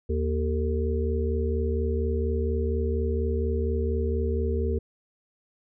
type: harmonic tone with a mistuned harmonic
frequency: 77.78 Hz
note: D#2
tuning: in tune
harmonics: 1 / 3 / 5 / 6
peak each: -25 / -33 / -31 / -31 dBFS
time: 0.09-4.79 s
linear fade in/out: 10 ms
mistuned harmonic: 6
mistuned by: -51 cents
effects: none

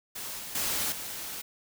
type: noise with level steps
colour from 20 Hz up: white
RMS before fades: -38 / -40 / -30 / -38 dBFS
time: 0.15-1.42 s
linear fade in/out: 10 ms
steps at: 0.39 / 0.55 / 0.92 s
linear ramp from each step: 2 ms
effects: none

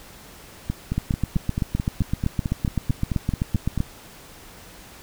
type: two click trains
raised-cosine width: 5 ms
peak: -11 / -9 dBFS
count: 15 / 23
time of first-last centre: 0.7-3.777 / 0.98-3.804 s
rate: 4.55 / 7.79 Hz
effects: pink hiss -45 dBFS RMS until 5.02 s

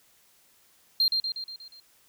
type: tone with echo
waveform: sine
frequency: 4186 Hz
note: C8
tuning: in tune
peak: -17 dBFS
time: 1-1.08 s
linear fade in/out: 2 ms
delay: 120 ms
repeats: 6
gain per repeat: -5 dB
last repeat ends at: 1.8 s
effects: tanh soft clip ceiling -18 dBFS + white hiss -62 dBFS RMS until 2.08 s

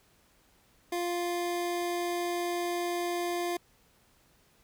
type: tone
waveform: 25% pulse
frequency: 349.2 Hz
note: F4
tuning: in tune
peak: -26 dBFS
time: 0.92-3.57 s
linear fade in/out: 5 ms
effects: pink hiss -65 dBFS RMS until 4.63 s

